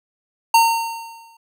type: tone with exponential decay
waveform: square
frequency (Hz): 916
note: A#5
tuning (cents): -31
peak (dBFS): -9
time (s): 0.54-1.37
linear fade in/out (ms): 5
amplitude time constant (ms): 180
effects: none